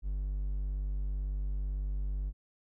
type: tone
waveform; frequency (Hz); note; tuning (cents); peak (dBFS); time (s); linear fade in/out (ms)
triangle; 49; G1; 0; -29; 0.02-2.33; 50
effects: none